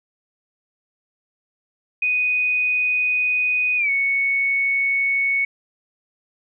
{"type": "tone with pitch glide", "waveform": "sine", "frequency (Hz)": [2489, 2217], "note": ["D#7", "C#7"], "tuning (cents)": [0, 0], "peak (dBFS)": -17, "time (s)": [2.02, 5.45], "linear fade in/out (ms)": 5, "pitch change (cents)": -200, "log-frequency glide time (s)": [3.77, 3.9], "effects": []}